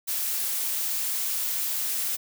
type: noise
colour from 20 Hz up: blue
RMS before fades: -28 dBFS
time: 0.07-2.17 s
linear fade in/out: 20 ms
effects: none